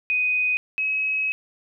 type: tone pair in turn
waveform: sine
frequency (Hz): 2497 / 2557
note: D#7 / D#7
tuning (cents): +6 / +47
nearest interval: unison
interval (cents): 41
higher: second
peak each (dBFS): -19 / -21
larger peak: first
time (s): 0.1-0.57 / 0.78-1.32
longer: second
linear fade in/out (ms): 0
effects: none